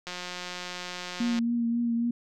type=click train; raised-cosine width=0.2 ms; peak=-19 dBFS; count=237; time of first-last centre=0.07-1.388 s; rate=179 Hz
type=tone with vibrato; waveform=sine; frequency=234.9 Hz; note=A#3; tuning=13 cents sharp; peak=-24 dBFS; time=1.2-2.11 s; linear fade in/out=5 ms; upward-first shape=triangle; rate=3.7 Hz; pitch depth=28 cents each way
effects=none